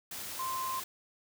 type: tone in noise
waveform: sine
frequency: 1044 Hz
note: C6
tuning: 4 cents flat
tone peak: -33 dBFS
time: 0.39-0.8 s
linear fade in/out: 5 ms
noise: white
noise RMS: -41 dBFS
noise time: 0.11-0.84 s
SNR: +5 dB
effects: none